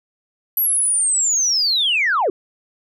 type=linear sweep; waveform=sine; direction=down; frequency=11860 to 329.6 Hz; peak=-14 dBFS; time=0.57-2.3 s; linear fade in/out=2 ms; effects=tanh soft clip ceiling -10 dBFS